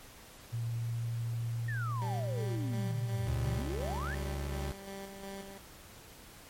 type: tone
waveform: sine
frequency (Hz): 116.54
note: A#2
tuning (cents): 0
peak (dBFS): -32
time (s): 0.52-3.6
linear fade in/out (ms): 20
type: exponential two-way sweep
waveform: sine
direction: down then up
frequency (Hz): 1864.7 to 75.9 to 1864.7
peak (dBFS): -38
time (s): 1.68-4.15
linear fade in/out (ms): 5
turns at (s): 3.31
type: tone with tremolo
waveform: 15% pulse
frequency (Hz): 196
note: G3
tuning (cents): 0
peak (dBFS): -35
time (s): 2.02-5.58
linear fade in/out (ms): 0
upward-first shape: square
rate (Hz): 2.8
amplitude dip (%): 45
type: tone with pitch glide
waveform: 30% pulse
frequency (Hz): 69.1 to 70.92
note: C#2 to C#2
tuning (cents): -5 to +40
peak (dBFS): -32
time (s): 3.27-4.72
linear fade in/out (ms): 0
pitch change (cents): +45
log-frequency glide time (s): 3.57-3.86
effects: pink hiss -53 dBFS RMS until 6.49 s + MP3 64 kbps

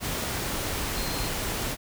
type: tone in noise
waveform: sine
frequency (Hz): 4186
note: C8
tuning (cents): 0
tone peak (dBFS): -38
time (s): 0.94-1.3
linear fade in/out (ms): 50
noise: pink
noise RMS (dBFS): -30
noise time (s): 0-1.77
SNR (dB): -11
effects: none

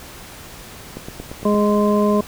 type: click train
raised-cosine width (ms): 2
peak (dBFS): -17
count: 6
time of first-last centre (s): 0.97-1.545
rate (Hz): 8.69
type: harmonic tone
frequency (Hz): 207.7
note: G#3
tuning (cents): 0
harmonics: 1 / 2 / 3 / 5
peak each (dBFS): -16 / -19 / -21 / -23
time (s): 1.45-2.21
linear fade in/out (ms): 5
effects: pink hiss -38 dBFS RMS until 2.27 s

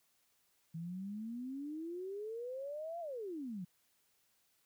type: exponential two-way sweep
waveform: sine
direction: up then down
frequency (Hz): 160 to 698.5 to 169.7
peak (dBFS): -40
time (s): 0.74-3.65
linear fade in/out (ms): 10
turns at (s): 3
effects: white hiss -75 dBFS RMS until 4.65 s

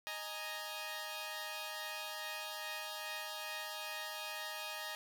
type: chord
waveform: 10% pulse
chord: D# suspended fourth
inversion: none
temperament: equal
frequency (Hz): 622.3 / 830.6 / 932.3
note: D#5 / G#5 / A#5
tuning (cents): 0 / 0 / 0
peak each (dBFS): -37 / -38 / -38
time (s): 0.07-4.95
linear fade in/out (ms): 0
effects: none

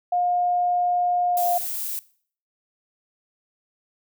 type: tone with pitch glide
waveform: sine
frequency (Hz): 712 to 705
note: F5 to F5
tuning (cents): +33 to +16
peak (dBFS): -19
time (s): 0.12-1.58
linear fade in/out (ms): 5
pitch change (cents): -17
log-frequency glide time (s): 1.31-1.45
type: noise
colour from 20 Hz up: violet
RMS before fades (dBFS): -29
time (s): 1.37-1.99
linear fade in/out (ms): 0
effects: noise-tail reverb RT60 0.5 s tail -20 dB re dry

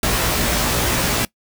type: noise with comb filter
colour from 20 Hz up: pink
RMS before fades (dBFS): -19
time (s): 0.03-1.25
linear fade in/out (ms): 2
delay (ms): 17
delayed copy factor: +0.95
effects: noise-tail reverb RT60 0.1 s tail -21 dB re dry

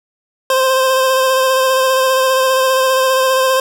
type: tone with vibrato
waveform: 25% pulse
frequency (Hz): 523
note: C5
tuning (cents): -1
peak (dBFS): -7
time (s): 0.5-3.6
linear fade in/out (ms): 2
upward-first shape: sine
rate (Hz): 15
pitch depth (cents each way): 20
effects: none

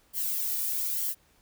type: noise with flanger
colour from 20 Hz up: violet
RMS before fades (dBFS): -30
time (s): 0.13-1.15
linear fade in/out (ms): 50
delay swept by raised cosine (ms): 0.78 to 1.88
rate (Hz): 1.1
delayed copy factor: -0.55
effects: pink hiss -64 dBFS RMS until 1.41 s

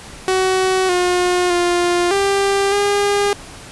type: tone with pitch steps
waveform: sawtooth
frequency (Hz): 375 / 358.4 / 350.9 / 395.8 / 405.6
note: F#4 / F4 / F4 / G4 / G#4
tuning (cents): +23 / +45 / +8 / +17 / -41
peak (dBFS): -10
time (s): 0.28-3.33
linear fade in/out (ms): 0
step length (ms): 610
effects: pink hiss -36 dBFS RMS until 3.71 s + resampled to 24000 Hz

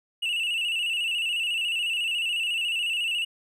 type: tone with vibrato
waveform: triangle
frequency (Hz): 2781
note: F7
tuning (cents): -8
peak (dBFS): -23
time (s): 0.22-3.25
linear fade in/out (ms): 10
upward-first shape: square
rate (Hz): 14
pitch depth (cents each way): 62
effects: none

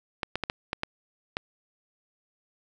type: clicks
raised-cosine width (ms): 0.3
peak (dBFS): -12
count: 7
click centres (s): 0.232 / 0.356 / 0.437 / 0.499 / 0.731 / 0.834 / 1.369
effects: none

